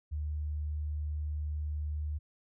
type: tone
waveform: sine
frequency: 75.2 Hz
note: D2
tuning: 42 cents sharp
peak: -32 dBFS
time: 0.11-2.19 s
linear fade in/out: 20 ms
effects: none